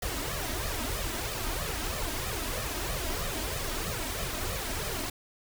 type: noise with flanger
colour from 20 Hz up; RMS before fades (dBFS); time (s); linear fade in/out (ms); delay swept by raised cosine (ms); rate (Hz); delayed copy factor
pink; -33; 0.02-5.1; 5; 1.6 to 3.2; 3.1; +0.75
effects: none